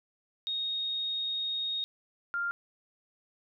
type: tone pair in turn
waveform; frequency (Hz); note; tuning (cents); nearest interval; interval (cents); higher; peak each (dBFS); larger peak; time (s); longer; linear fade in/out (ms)
sine; 3729 / 1396.8; A#7 / F6; 0 / 0; octave + perfect fourth; 1700; first; -30 / -29; second; 0.47-1.84 / 2.34-2.51; first; 0
effects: none